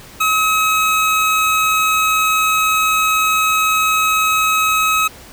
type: tone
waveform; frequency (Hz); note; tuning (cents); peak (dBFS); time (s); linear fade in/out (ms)
25% pulse; 1278; D#6; +46; -9; 0.2-5.08; 10
effects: pink hiss -39 dBFS RMS until 5.32 s